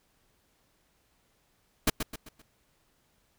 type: noise with echo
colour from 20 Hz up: pink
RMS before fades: -23 dBFS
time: 1.87-1.9 s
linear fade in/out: 5 ms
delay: 130 ms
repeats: 4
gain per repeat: -8 dB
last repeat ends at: 2.42 s
effects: pink hiss -70 dBFS RMS until 3.38 s